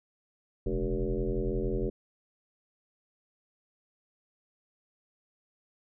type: tone with frequency modulation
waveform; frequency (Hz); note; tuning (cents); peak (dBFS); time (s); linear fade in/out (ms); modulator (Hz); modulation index
sine; 210; G#3; +19; -27; 0.66-1.9; 5; 86.2; 3.2
effects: none